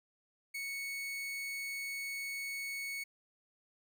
40% pulse tone, 2217 Hz, C#7, in tune, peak -37 dBFS, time 0.54-3.04 s, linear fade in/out 10 ms, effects none

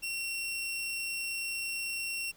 sawtooth tone, 2729 Hz, F7, 41 cents flat, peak -30 dBFS, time 0.02-2.32 s, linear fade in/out 20 ms, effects pink hiss -61 dBFS RMS until 2.36 s

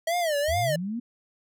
square tone with vibrato, 636 Hz, D#5, 38 cents sharp, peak -24 dBFS, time 0.07-0.76 s, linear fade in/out 5 ms, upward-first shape sine, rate 2.4 Hz, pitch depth 190 cents each way
sine linear sweep, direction up, 65.41 to 245.8 Hz, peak -28 dBFS, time 0.48-1 s, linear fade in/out 10 ms
effects none

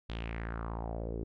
sawtooth tone with low-pass filter sweep, 56.6 Hz, A1, 50 cents sharp, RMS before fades -38 dBFS, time 0.09-1.24 s, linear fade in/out 10 ms, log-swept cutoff 3600 to 370 Hz, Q 3.6, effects none

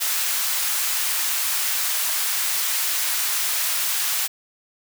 white high-pass noise, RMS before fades -23 dBFS, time 0-4.28 s, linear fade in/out 20 ms, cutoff 1000 Hz, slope 12 dB/octave, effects none

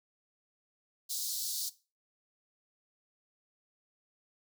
pink high-pass noise, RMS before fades -36 dBFS, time 1.09-1.7 s, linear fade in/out 20 ms, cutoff 4000 Hz, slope 48 dB/octave, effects noise-tail reverb RT60 0.3 s tail -17 dB re dry

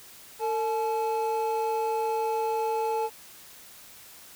triangle tone pair together, 452.9 / 859.4 Hz, A#4 / A5, -50 / -41 cents, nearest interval major seventh, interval 1109 cents, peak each -26 dBFS, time 0.39-3.1 s, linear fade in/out 50 ms, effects white hiss -49 dBFS RMS until 4.35 s

